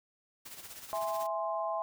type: noise with tremolo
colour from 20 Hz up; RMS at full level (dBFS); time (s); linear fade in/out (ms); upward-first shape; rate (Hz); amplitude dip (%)
white; -45; 0.45-1.27; 10; sine; 16; 60
type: chord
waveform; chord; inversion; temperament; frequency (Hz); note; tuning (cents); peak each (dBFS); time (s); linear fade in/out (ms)
sine; E augmented; none; equal; 659.3 / 830.6 / 1046.5; E5 / G#5 / B#5; 0 / 0 / 0; -34 / -37 / -36; 0.93-1.82; 0
effects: none